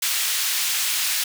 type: high-pass noise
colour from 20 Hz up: pink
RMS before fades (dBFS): -23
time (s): 0.02-1.24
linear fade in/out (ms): 5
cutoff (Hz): 2500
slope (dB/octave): 12
effects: none